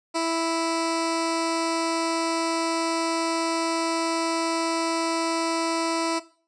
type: tone with notch filter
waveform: 10% pulse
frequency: 329.6 Hz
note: E4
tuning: in tune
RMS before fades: -25 dBFS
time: 0.14-6.2 s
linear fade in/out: 20 ms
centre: 1700 Hz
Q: 1.5
effects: noise-tail reverb RT60 0.4 s tail -17 dB re dry + resampled to 22050 Hz